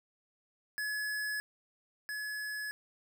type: tone pair in turn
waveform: square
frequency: 1700 / 1700 Hz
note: G#6 / G#6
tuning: +40 / +40 cents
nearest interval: unison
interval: 0 cents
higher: neither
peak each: -34 / -37 dBFS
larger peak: first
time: 0.78-1.4 / 2.09-2.71 s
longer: neither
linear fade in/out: 0 ms
effects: 10-bit